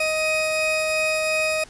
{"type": "tone pair together", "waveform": "40% pulse", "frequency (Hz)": [626.8, 2510], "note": ["D#5", "D#7"], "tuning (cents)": [13, 15], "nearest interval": "2 octaves", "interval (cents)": 2402, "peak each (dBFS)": -22, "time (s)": [0, 1.64], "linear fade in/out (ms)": 5, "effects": ["pink hiss -47 dBFS RMS until 1.69 s", "resampled to 22050 Hz"]}